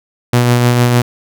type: tone with tremolo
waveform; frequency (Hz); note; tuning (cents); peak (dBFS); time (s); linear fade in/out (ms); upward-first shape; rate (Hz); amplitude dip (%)
sawtooth; 121.6; B2; -26; -3; 0.33-1.02; 5; triangle; 6.6; 35
effects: none